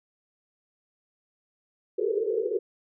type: band-pass noise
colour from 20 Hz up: pink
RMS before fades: -27 dBFS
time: 1.98-2.59 s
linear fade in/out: 10 ms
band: 380 to 480 Hz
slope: 96 dB/octave
effects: none